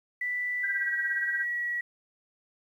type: tone with pitch glide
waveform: sine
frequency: 1975.5 to 1924.8 Hz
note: B6 to B6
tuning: 0 to -45 cents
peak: -28 dBFS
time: 0.21-1.81 s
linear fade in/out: 5 ms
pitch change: -45 cents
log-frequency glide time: 0.69-0.93 s
type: tone with tremolo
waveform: sine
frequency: 1589 Hz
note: G6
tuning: 23 cents sharp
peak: -26 dBFS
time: 0.63-1.45 s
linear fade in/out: 10 ms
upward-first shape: triangle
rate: 17 Hz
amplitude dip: 100%
effects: 10-bit